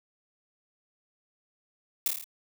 blue noise with echo, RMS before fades -25 dBFS, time 2.06-2.08 s, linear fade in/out 2 ms, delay 27 ms, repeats 6, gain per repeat -3 dB, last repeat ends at 2.242 s, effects none

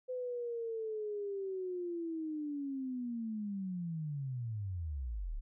sine linear sweep, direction down, 510 to 30.87 Hz, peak -36 dBFS, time 0.08-5.41 s, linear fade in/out 20 ms, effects none

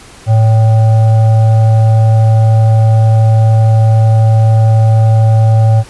sine tone with frequency modulation, 110 Hz, A2, in tune, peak -4 dBFS, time 0.26-5.84 s, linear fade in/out 50 ms, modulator 669 Hz, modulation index 0.31, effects pink hiss -36 dBFS RMS until 5.89 s + resampled to 24000 Hz

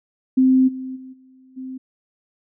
sine tone with level steps, 260 Hz, C4, 11 cents flat, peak -11 / -27 / -35 / -47 / -29 dBFS, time 0.37-1.78 s, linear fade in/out 10 ms, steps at 0.67 / 0.95 / 1.12 / 1.56 s, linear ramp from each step 20 ms, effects none

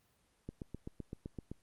click train, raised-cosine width 3 ms, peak -29 dBFS, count 9, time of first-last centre 0.49-1.516 s, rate 7.8 Hz, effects pink hiss -73 dBFS RMS until 1.62 s + Opus 24 kbps

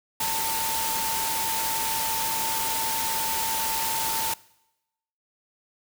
sine tone in noise, 897 Hz, A5, 33 cents sharp, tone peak -29 dBFS, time 0.2-4.34 s, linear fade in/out 5 ms, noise white, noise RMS -28 dBFS, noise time 0.2-4.34 s, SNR -4 dB, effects noise-tail reverb RT60 0.9 s tail -22 dB re dry

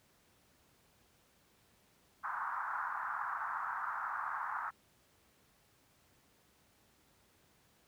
white band-pass noise, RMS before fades -39 dBFS, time 2.23-4.71 s, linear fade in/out 20 ms, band 860 to 1500 Hz, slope 48 dB/octave, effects pink hiss -69 dBFS RMS until 7.87 s + high-pass 60 Hz 12 dB/octave

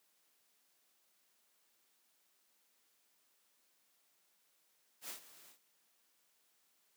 white noise with ADSR envelope, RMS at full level -44 dBFS, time 5.01-5.59 s, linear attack 79 ms, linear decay 110 ms, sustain -16 dB, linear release 100 ms, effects white hiss -75 dBFS RMS until 6.96 s + high-pass 200 Hz 12 dB/octave

